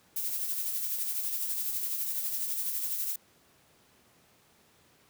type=noise with tremolo; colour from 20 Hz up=violet; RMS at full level=-31 dBFS; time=0.16-3.16 s; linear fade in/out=5 ms; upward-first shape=sine; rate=12 Hz; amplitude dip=40%; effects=pink hiss -63 dBFS RMS until 5.09 s + high-pass 100 Hz 12 dB/octave